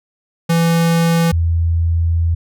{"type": "tone pair in turn", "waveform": ["square", "sine"], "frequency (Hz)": [167, 83.5], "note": ["E3", "E2"], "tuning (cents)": [23, 23], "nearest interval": "octave", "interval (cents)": 1200, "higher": "first", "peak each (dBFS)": -12, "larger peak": "neither", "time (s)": [[0.49, 1.32], [1.32, 2.35]], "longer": "second", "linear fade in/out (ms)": 10, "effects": []}